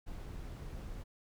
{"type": "noise", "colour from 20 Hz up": "brown", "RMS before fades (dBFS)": -44, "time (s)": [0.06, 1.04], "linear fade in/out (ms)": 20, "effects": []}